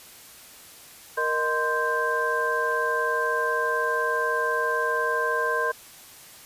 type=tone cluster; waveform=sine; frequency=468 / 620 / 1039 / 1574 Hz; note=A#4 / D#5 / C6 / G6; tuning=+7 / -6 / -12 / +7 cents; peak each=-28 / -31 / -27 / -26 dBFS; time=1.17-5.72 s; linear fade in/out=10 ms; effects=white hiss -47 dBFS RMS until 6.45 s + resampled to 32000 Hz